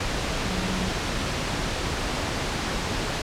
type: tone in noise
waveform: sine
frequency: 185 Hz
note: F#3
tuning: in tune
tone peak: -30 dBFS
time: 0.45-0.89 s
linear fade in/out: 5 ms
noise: pink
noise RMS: -27 dBFS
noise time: 0-3.22 s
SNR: -6 dB
effects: low-pass 6000 Hz 12 dB/octave